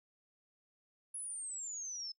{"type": "exponential sweep", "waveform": "sine", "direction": "down", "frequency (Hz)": [10530, 5200], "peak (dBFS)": -40, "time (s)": [1.14, 2.12], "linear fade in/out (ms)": 5, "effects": ["noise-tail reverb RT60 0.1 s tail -25 dB re dry"]}